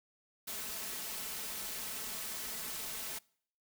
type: noise with comb filter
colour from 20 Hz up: white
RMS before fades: -41 dBFS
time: 0.47-3.19 s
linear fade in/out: 10 ms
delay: 4.6 ms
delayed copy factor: +0.55
effects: noise-tail reverb RT60 0.6 s tail -25 dB re dry